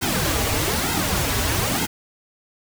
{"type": "noise with flanger", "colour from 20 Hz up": "pink", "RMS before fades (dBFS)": -22, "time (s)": [0.01, 1.87], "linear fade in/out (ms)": 20, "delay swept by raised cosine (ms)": [1.7, 5.8], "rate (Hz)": 1.1, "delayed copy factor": -0.95, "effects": []}